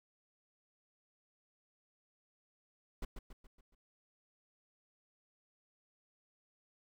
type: noise with echo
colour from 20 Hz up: brown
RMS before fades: -39 dBFS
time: 3.02-3.05 s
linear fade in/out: 5 ms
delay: 140 ms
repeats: 5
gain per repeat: -6 dB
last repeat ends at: 3.75 s
effects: none